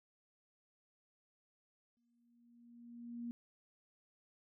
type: tone with exponential growth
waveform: sine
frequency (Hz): 237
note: A#3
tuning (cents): +29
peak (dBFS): -39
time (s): 1.97-3.31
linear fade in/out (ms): 0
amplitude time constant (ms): 290
effects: none